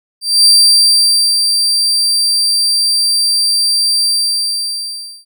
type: tone with ADSR envelope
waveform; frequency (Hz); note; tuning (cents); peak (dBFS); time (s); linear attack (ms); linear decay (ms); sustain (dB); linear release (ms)
35% pulse; 4699; D8; 0; -3; 0.21-5.25; 240; 920; -6; 1200
effects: none